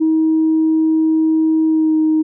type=tone with pitch glide; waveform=sine; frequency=317.7 to 313.1 Hz; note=D#4 to D#4; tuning=+36 to +11 cents; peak=-10 dBFS; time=0-2.23 s; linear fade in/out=20 ms; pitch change=-25 cents; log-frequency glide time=1.66-1.96 s; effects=tanh soft clip ceiling -7 dBFS